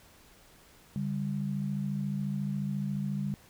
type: tone pair together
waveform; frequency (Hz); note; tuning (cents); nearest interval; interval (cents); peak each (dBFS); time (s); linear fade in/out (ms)
sine; 144.1 / 198.3; D3 / G3; -33 / +20; tritone; 553; -33 / -32; 0.96-3.34; 0
effects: pink hiss -58 dBFS RMS until 3.49 s